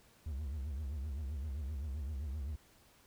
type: tone with vibrato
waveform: triangle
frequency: 71.6 Hz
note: D2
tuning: 43 cents flat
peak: -35 dBFS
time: 0.26-2.56 s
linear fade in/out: 5 ms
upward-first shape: triangle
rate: 7.7 Hz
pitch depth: 220 cents each way
effects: pink hiss -65 dBFS RMS until 3.06 s